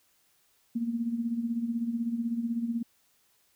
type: tone with tremolo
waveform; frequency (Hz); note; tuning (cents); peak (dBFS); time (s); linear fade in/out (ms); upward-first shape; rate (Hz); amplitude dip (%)
sine; 233.1; A#3; 0; -25; 0.75-2.83; 10; sine; 16; 65
effects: white hiss -68 dBFS RMS until 3.55 s